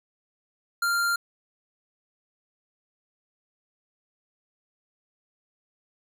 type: tone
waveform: square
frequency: 1392 Hz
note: F6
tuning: 6 cents flat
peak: -23 dBFS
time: 0.82-1.16 s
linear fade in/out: 5 ms
effects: none